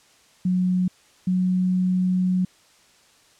sine tone pair in turn, 182.6 / 183.56 Hz, F#3 / F#3, -23 / -14 cents, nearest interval unison, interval 9 cents, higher second, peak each -18 dBFS, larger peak neither, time 0.45-0.88 / 1.27-2.45 s, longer second, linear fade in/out 5 ms, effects white hiss -56 dBFS RMS until 3.39 s + low-pass 8000 Hz 12 dB/octave

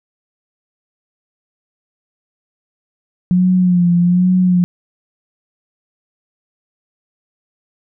sine tone with vibrato, 178.6 Hz, F3, 39 cents sharp, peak -9 dBFS, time 3.31-4.64 s, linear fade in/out 0 ms, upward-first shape sine, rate 1.2 Hz, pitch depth 50 cents each way, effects none

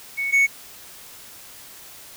sine / triangle tone pair in turn, 2217 / 2217 Hz, C#7 / C#7, 0 / 0 cents, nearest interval unison, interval 0 cents, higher neither, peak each -22 / -12 dBFS, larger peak second, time 0.17-0.32 / 0.32-0.47 s, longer neither, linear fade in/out 20 ms, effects white hiss -43 dBFS RMS until 2.16 s

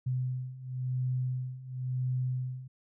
sine beating tone pair, 126.9 / 127.86 Hz, B2 / C3, +47 / -40 cents, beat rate 0.96 Hz, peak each -35 / -32 dBFS, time 0.06-2.68 s, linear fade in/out 10 ms, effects none

